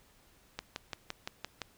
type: click train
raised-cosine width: 0.2 ms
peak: -19 dBFS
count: 7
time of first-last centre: 0.59-1.617 s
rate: 5.84 Hz
effects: pink hiss -64 dBFS RMS until 1.77 s